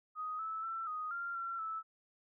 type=tone with pitch steps; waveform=sine; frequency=1251 / 1308 / 1338 / 1247 / 1388 / 1361 / 1311 Hz; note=D#6 / E6 / E6 / D#6 / F6 / F6 / E6; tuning=+9 / -14 / +25 / +3 / -11 / -45 / -10 cents; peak=-37 dBFS; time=0.15-1.83 s; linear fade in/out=50 ms; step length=240 ms; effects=none